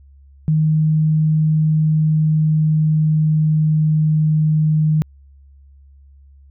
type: tone with pitch glide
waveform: sine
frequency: 155.56 to 154.66 Hz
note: D#3 to D#3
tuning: 0 to -10 cents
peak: -12 dBFS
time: 0.48-5.02 s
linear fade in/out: 0 ms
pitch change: -10 cents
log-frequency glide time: 1.64-4.16 s
effects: added 69 Hz sine -43 dBFS peak until 6.5 s